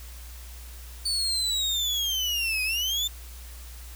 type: linear two-way sweep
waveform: 35% pulse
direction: down then up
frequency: 4530 to 2489 to 3596 Hz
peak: -23 dBFS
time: 1.05-3.08 s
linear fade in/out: 10 ms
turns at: 2.63 s
effects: added 60 Hz sine -40 dBFS peak until 3.95 s + white hiss -48 dBFS RMS until 3.95 s